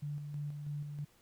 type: tone with tremolo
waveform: sine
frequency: 146.4 Hz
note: D3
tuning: 5 cents flat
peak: -36 dBFS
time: 0.02-1.05 s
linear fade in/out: 10 ms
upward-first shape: square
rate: 3.1 Hz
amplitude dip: 40%
effects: pink hiss -67 dBFS RMS until 1.21 s